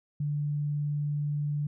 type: tone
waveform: sine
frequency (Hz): 146.83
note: D3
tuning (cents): 0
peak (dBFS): -27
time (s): 0.2-1.67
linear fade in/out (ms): 5
effects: none